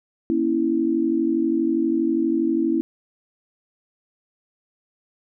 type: chord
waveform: sine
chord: A# diminished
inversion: none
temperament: equal with one note detuned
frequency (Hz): 237.2 / 277.2 / 329.6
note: A#3 / C#4 / E4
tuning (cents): +30 / 0 / 0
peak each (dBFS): -25 / -24 / -20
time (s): 0.3-2.81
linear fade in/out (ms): 0
effects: none